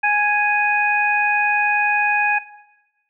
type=harmonic tone; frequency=830.6 Hz; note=G#5; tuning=in tune; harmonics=1 / 2 / 3; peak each=-19 / -19 / -19 dBFS; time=0.03-2.39 s; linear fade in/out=10 ms; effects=noise-tail reverb RT60 1.0 s tail -17 dB re dry